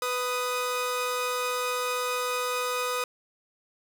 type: tone pair together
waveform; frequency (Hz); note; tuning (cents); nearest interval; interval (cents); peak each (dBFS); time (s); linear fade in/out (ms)
sawtooth; 496.9 / 1244.5; B4 / D#6; +11 / 0; octave + major third; 1589; -26; 0.02-3.04; 2
effects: none